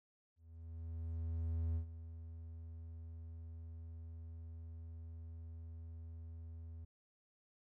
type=tone with ADSR envelope; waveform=triangle; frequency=82 Hz; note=E2; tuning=9 cents flat; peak=-32 dBFS; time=0.36-6.85 s; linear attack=1400 ms; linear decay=93 ms; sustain=-13 dB; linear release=8 ms; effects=none